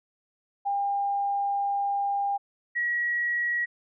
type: tone pair in turn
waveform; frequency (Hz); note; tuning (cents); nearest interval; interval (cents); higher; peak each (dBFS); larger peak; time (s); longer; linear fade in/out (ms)
sine; 802 / 1914.1; G5 / A#6; +39 / +45; octave + minor third; 1506; second; -24; neither; 0.65-2.38 / 2.75-3.66; first; 20
effects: none